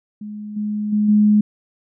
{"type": "tone with level steps", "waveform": "sine", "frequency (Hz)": 210, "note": "G#3", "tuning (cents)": 19, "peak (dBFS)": [-28, -20, -14, -10], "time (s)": [0.21, 1.41], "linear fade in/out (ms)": 5, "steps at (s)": [0.56, 0.92, 1.08], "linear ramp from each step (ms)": 10, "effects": []}